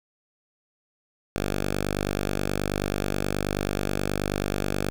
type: tone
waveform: 5% pulse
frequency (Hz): 49.35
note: G1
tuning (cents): +12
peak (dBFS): -14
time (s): 1.36-4.9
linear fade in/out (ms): 0
effects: none